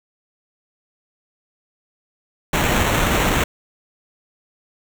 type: noise with sample-and-hold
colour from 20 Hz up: pink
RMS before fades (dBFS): -18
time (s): 2.53-3.44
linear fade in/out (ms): 5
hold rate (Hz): 4900
effects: none